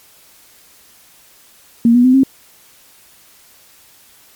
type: tone with pitch steps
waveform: sine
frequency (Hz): 233.3 / 244.2 / 255.6 / 267.5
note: A#3 / B3 / C4 / C4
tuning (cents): +2 / -19 / -40 / +38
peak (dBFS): -6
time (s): 1.85-2.234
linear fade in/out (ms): 2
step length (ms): 96
effects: white hiss -47 dBFS RMS until 4.35 s + MP3 96 kbps